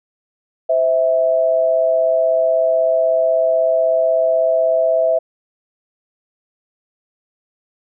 sine tone pair together, 516.8 / 653 Hz, C5 / E5, -21 / -17 cents, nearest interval major third, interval 404 cents, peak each -19 / -13 dBFS, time 0.69-5.19 s, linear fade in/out 10 ms, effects none

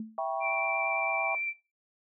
sine tone with exponential decay, 220 Hz, A3, in tune, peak -31 dBFS, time 0-0.2 s, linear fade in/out 2 ms, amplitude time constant 43 ms
sine chord, C# half-diminished seventh, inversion first, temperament equal with one note detuned, 659.3 / 784 / 966.3 / 1108.7 Hz, E5 / G5 / B5 / C#6, 0 / 0 / -38 / 0 cents, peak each -32 / -33 / -38 / -37 dBFS, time 0.18-1.35 s, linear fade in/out 2 ms
sine tone with vibrato, 2349 Hz, D7, in tune, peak -30 dBFS, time 0.4-1.54 s, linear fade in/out 50 ms, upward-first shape triangle, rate 8.9 Hz, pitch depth 14 cents each way
effects noise-tail reverb RT60 0.3 s tail -20 dB re dry

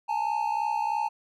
triangle tone pair together, 840 / 903.1 Hz, G#5 / A5, +19 / +45 cents, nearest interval minor second, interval 126 cents, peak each -26 dBFS, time 0.08-1.09 s, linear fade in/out 20 ms, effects none

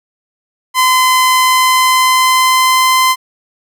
sawtooth tone with pitch glide, 1025 to 1033.3 Hz, C6 to C6, -36 to -22 cents, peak -4 dBFS, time 0.74-3.16 s, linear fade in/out 50 ms, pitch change +14 cents, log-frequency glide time 1.41-3 s, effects none

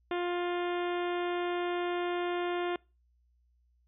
harmonic tone, 352.1 Hz, F4, 14 cents sharp, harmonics 1 / 2 / 3 / 4 / 5 / 6 / 7 / 8 / 9 / 10, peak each -31 / -37 / -41 / -43 / -45 / -47 / -48 / -49 / -50 / -51 dBFS, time 0.11-2.76 s, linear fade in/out 2 ms, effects noise-tail reverb RT60 0.3 s tail -25 dB re dry + added 60 Hz sine -66 dBFS peak until 3.87 s

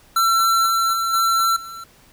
square tone with level steps, 1348 Hz, E6, 38 cents sharp, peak -15 / -17 / -20 / -16 / -33 dBFS, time 0.16-1.84 s, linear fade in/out 5 ms, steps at 0.66 / 0.93 / 1.13 / 1.56 s, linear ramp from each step 5 ms, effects pink hiss -52 dBFS RMS until 2.12 s

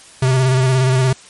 square tone with vibrato, 130 Hz, C3, 11 cents flat, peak -12 dBFS, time 0.22-1.13 s, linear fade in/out 5 ms, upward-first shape square, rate 17 Hz, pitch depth 30 cents each way, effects white hiss -42 dBFS RMS until 1.29 s + MP3 48 kbps

